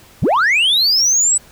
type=linear sweep; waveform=sine; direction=up; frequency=65.41 to 8030 Hz; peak=-8 dBFS; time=0.22-1.38 s; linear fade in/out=10 ms; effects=tanh soft clip ceiling -10 dBFS + pink hiss -45 dBFS RMS until 1.51 s